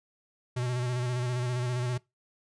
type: tone with vibrato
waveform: square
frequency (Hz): 123.9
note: B2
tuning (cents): +6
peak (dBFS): -29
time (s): 0.56-1.98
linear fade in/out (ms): 10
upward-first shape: square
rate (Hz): 15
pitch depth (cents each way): 30
effects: noise-tail reverb RT60 0.2 s tail -22 dB re dry + resampled to 22050 Hz